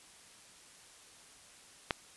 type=click; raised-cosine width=0.3 ms; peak=-13 dBFS; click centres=1.908 s; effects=white hiss -57 dBFS RMS until 2.16 s + resampled to 24000 Hz